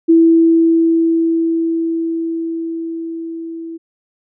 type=tone with level ramp; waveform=sine; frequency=329.6 Hz; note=E4; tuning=in tune; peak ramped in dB=-5 to -25 dBFS; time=0.08-3.78 s; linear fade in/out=20 ms; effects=none